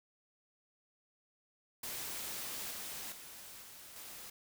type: noise with level steps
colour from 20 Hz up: white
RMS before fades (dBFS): -42 / -44 / -51 / -53 / -49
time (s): 1.83-4.3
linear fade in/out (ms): 5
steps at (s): 2.71 / 3.12 / 3.62 / 3.96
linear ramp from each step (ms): 2
effects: none